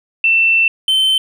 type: tone pair in turn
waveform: sine / triangle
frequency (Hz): 2680 / 3084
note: E7 / G7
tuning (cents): +28 / -29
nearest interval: major second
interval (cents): 243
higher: second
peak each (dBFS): -9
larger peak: neither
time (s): 0.24-0.68 / 0.88-1.18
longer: first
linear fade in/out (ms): 2
effects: none